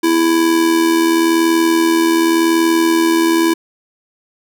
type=tone with amplitude modulation; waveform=square; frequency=331.2 Hz; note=E4; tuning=8 cents sharp; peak=-9 dBFS; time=0.03-3.54 s; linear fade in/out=10 ms; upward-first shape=sine; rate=80.9 Hz; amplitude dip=50%; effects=none